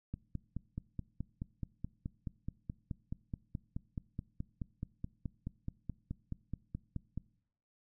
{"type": "click train", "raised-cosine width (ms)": 5, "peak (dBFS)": -26, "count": 34, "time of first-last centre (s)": [0.14, 7.176], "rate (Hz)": 4.69, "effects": ["noise-tail reverb RT60 0.7 s tail -22 dB re dry"]}